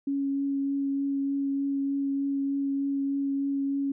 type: tone with vibrato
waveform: sine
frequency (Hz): 277.2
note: C#4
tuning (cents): 0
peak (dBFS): -25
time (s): 0.07-3.92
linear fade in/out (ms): 5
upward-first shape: triangle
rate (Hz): 3.3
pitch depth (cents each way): 11
effects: none